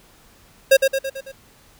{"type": "tone with echo", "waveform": "square", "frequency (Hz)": 539, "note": "C#5", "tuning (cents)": -49, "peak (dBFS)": -9, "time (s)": [0.71, 0.77], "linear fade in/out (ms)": 10, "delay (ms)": 110, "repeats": 5, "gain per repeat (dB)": -5, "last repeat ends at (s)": 1.32, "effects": ["pink hiss -52 dBFS RMS until 1.79 s"]}